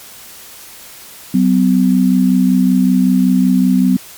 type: tone pair together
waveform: sine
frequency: 188.2 / 253.5 Hz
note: F#3 / B3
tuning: +30 / +45 cents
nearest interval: perfect fourth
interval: 515 cents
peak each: -11 dBFS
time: 1.34-3.97 s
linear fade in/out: 5 ms
effects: white hiss -36 dBFS RMS until 4.17 s + MP3 96 kbps